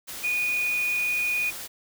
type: tone in noise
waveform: sine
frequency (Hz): 2463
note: D#7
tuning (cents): -18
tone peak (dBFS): -23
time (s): 0.23-1.51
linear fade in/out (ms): 20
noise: white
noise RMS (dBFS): -37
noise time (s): 0.07-1.68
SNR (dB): +11
effects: none